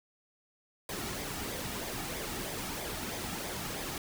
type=noise with flanger; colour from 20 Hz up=pink; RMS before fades=-38 dBFS; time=0.89-3.98 s; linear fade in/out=2 ms; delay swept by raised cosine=0.7 to 2 ms; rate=3.1 Hz; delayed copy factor=-0.5; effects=none